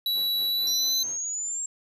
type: tone with pitch glide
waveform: square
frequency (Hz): 3928 to 4011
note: B7 to B7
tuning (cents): -10 to +26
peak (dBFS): -24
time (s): 0.06-1.03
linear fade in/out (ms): 2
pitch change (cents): +36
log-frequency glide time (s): 0.49-0.82
type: noise with tremolo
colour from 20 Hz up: brown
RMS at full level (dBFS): -38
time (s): 0.15-1.18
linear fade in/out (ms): 5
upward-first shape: sine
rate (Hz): 4.5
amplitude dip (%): 80
type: exponential sweep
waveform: sine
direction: up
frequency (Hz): 5700 to 7540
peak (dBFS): -28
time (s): 0.67-1.66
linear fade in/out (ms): 2
effects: high-pass 300 Hz 12 dB/octave